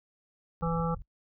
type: low-pass noise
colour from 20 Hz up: pink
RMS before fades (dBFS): -41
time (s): 0.61-1.02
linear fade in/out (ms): 0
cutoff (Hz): 110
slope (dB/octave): 24
type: harmonic tone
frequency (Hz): 166.4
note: E3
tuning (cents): +17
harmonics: 1 / 3 / 5 / 7 / 8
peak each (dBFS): -29 / -34 / -36 / -37 / -38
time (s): 0.62-0.95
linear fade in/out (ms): 10
effects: noise-tail reverb RT60 0.1 s tail -23 dB re dry